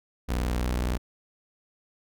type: tone pair together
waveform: sawtooth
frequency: 41.2 / 61.74 Hz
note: E1 / B1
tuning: 0 / 0 cents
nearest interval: perfect fifth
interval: 700 cents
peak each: -27 / -22 dBFS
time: 0.28-0.98 s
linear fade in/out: 20 ms
effects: none